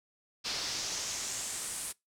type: noise with band-pass filter sweep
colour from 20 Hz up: brown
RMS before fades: -37 dBFS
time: 0.44-1.93 s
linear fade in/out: 20 ms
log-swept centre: 4700 to 9600 Hz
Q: 2.6
effects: noise-tail reverb RT60 0.2 s tail -24 dB re dry